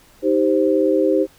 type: chord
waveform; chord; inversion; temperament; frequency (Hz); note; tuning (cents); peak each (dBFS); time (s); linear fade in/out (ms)
sine; C minor; first; just; 314 / 392.4 / 523.3; Eb4 / G4 / C5; +16 / +2 / 0; -18; 0.22-1.27; 50
effects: pink hiss -51 dBFS RMS until 1.38 s

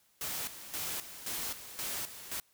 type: noise with tremolo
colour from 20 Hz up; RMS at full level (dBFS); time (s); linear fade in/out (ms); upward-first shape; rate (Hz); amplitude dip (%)
white; -37; 0.21-2.4; 2; square; 1.9; 70
effects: white hiss -69 dBFS RMS until 2.53 s

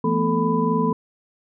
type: tone cluster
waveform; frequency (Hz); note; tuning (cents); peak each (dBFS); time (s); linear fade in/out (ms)
sine; 168.9 / 220.5 / 244.1 / 439.5 / 997; E3 / A3 / B3 / A4 / B5; +42 / +4 / -20 / -2 / +16; -24; 0.04-0.93; 5
effects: none

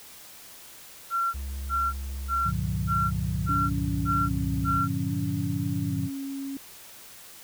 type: tone bursts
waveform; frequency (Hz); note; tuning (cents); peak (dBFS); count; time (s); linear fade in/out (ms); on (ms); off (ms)
sine; 1365; F6; -40; -23; 7; 1.1-4.88; 50; 240; 350
type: tone with pitch glide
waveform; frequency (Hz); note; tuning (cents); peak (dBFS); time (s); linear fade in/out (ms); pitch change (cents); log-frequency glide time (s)
triangle; 68 to 65.19; C#2 to C2; -33 to -6; -29; 1.34-4.8; 10; -73; 1.76-4.28
type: chord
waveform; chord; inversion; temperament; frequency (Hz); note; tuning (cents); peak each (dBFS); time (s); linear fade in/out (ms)
sine; G minor seventh; none; equal with one note detuned; 98 / 116.54 / 146.83 / 178.7; G2 / Bb2 / D3 / F3; 0 / 0 / 0 / +40; -32; 2.43-6.1; 50
type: tone with vibrato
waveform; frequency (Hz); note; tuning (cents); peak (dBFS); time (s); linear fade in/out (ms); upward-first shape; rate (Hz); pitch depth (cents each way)
sine; 278.3; C#4; +7; -31; 3.49-6.57; 2; square; 0.62; 27
effects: tanh soft clip ceiling -10 dBFS + white hiss -47 dBFS RMS until 7.43 s

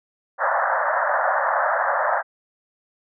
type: band-pass noise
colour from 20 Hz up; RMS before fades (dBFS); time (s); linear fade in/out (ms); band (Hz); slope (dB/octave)
pink; -21; 0.38-2.23; 50; 550 to 1800; 96
effects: none

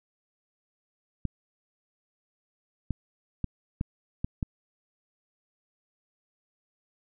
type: clicks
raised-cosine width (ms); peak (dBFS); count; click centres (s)
5; -16; 6; 1.253 / 2.907 / 3.443 / 3.811 / 4.245 / 4.428
effects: none

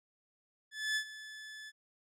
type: tone with ADSR envelope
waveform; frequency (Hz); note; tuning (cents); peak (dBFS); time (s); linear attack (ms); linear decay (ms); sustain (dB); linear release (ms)
sawtooth; 1732; A6; -28; -26; 0.71-1.72; 250; 80; -16; 39
effects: low-pass 8000 Hz 12 dB/octave

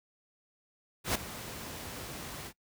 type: noise with ADSR envelope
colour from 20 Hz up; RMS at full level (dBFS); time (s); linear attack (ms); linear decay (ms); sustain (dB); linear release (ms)
pink; -27; 1.04-2.53; 110; 8; -15; 64
effects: noise-tail reverb RT60 0.1 s tail -22 dB re dry + high-pass 60 Hz 12 dB/octave

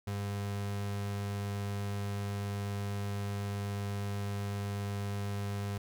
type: tone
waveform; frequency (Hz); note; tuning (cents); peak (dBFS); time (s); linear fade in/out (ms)
35% pulse; 100.9; G#2; -49; -32; 0.07-5.78; 5
effects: none

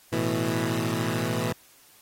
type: chord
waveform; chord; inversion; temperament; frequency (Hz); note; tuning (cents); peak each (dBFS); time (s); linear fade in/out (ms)
15% pulse; A suspended second; none; equal; 110 / 123.47 / 164.81; A2 / B2 / E3; 0 / 0 / 0; -23; 0.12-1.53; 10
effects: white hiss -56 dBFS RMS until 2.01 s + AAC 48 kbps

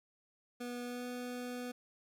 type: tone with pitch glide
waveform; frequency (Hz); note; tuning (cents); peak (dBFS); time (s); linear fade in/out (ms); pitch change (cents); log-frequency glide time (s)
25% pulse; 243.8 to 246.8; B3 to B3; -22 to -1; -36; 0.6-1.72; 10; +21; 0.84-1.05
effects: none

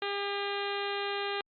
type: harmonic tone with a mistuned harmonic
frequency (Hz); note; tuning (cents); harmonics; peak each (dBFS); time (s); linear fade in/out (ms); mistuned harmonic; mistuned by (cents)
402.8; G4; +47; 1 / 2 / 3 / 4 / 5 / 6 / 7 / 8 / 9 / 10; -35 / -38 / -40 / -41 / -42 / -43 / -43 / -44 / -45 / -45; 0.02-1.41; 2; 5; -27
effects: Opus 48 kbps

